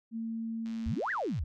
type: tone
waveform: sine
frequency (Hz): 226.3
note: A3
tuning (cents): +49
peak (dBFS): -33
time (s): 0.11-1.01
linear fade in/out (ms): 50
type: click train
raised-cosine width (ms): 0.2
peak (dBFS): -36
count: 82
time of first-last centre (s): 0.66-1.39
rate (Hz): 111
type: exponential two-way sweep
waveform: sine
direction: up then down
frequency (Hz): 58.27 to 2001 to 58.27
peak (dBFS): -30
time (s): 0.86-1.44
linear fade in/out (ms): 5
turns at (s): 1.11
effects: none